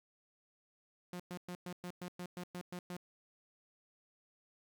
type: tone bursts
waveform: sawtooth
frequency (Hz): 178.3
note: F3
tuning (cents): +36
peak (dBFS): -38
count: 11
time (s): 1.13-2.967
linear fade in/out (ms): 2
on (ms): 67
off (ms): 110
effects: 12-bit